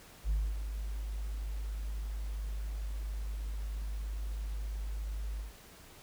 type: tone with ADSR envelope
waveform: sine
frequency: 51.5 Hz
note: G#1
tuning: 14 cents flat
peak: -24 dBFS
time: 0.24-5.54 s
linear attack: 64 ms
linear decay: 240 ms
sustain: -10 dB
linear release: 150 ms
effects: tanh soft clip ceiling -26 dBFS + pink hiss -55 dBFS RMS until 6.02 s